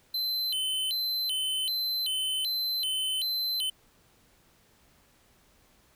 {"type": "tone with vibrato", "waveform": "square", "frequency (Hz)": 3523, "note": "A7", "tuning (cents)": 1, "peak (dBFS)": -28, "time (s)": [0.14, 3.7], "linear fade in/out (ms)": 5, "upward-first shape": "square", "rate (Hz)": 1.3, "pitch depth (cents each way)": 250, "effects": ["pink hiss -63 dBFS RMS until 5.95 s"]}